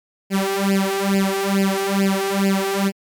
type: tone with flanger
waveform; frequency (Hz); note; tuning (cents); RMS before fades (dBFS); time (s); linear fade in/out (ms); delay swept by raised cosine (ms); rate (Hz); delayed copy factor
sawtooth; 195.4; G3; -5; -19; 0.3-2.92; 50; 0.4 to 2.7; 2.3; +0.95
effects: MP3 96 kbps